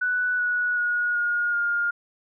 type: tone with pitch steps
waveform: sine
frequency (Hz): 1484 / 1466.1 / 1448.4 / 1431 / 1413.7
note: F#6 / F#6 / F#6 / F6 / F6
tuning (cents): +5 / -16 / -37 / +42 / +21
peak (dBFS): -21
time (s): 0.01-1.91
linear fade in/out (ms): 10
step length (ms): 380
effects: none